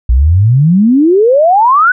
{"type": "exponential sweep", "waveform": "sine", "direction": "up", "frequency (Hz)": [56.4, 1521], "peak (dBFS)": -4, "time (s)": [0.09, 1.92], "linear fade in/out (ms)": 5, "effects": []}